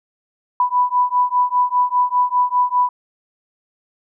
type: beating tone pair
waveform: sine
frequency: 987.8 / 992.8 Hz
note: B5 / B5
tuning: 0 / +9 cents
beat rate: 5 Hz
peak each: -17 dBFS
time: 0.6-2.89 s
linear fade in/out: 2 ms
effects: none